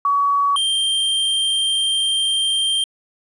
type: tone pair in turn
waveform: sine / square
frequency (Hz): 1130 / 3168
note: C#6 / G7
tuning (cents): +33 / +18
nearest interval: octave + tritone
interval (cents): 1785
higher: second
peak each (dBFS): -14 / -17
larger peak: first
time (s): 0.05-0.56 / 0.56-2.84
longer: second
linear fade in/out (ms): 2
effects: resampled to 24000 Hz + 9-bit